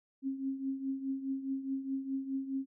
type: tone with tremolo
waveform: sine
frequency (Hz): 269.1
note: C4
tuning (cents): +49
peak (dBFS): -30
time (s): 0.22-2.66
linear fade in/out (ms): 50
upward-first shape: triangle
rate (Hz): 4.8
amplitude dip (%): 75
effects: none